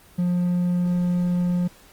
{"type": "tone", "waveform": "triangle", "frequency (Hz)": 177.2, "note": "F3", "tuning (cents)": 25, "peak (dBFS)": -17, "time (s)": [0.18, 1.68], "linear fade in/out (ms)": 10, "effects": ["pink hiss -51 dBFS RMS until 1.92 s", "Opus 24 kbps"]}